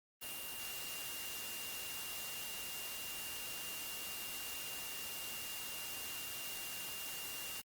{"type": "tone in noise", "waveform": "sine", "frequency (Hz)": 2794, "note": "F7", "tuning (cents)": 0, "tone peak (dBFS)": -48, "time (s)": [0.21, 7.62], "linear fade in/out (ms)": 20, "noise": "white", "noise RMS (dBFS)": -45, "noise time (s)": [0.21, 7.62], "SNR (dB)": -6, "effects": ["Opus 32 kbps"]}